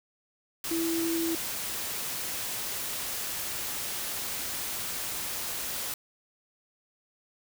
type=tone in noise; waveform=sine; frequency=331.2 Hz; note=E4; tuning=8 cents sharp; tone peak=-27 dBFS; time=0.71-1.35 s; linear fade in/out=2 ms; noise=white; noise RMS=-34 dBFS; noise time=0.64-5.94 s; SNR=+4 dB; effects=none